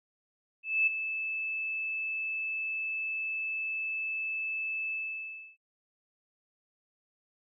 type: tone with ADSR envelope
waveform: sine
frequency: 2622 Hz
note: E7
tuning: 10 cents flat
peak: -21 dBFS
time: 0.63-5.57 s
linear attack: 240 ms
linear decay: 11 ms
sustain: -10 dB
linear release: 650 ms
effects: noise-tail reverb RT60 0.1 s tail -23 dB re dry